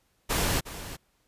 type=noise with echo; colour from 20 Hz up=pink; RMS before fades=-26 dBFS; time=0.29-0.61 s; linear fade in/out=20 ms; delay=360 ms; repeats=1; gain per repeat=-13 dB; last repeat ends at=0.97 s; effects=pink hiss -70 dBFS RMS until 1.27 s + resampled to 32000 Hz